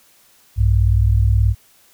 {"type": "tone pair together", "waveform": "sine", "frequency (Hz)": [61.79, 100.5], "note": ["B1", "G2"], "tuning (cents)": [2, 44], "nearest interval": "minor sixth", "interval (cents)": 842, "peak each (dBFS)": -14, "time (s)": [0.56, 1.55], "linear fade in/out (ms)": 50, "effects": ["white hiss -53 dBFS RMS until 1.93 s"]}